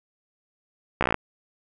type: slowing click train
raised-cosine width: 0.5 ms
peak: -6 dBFS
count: 9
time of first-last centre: 1.01-1.143 s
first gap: 15 ms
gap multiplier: 1.03
effects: none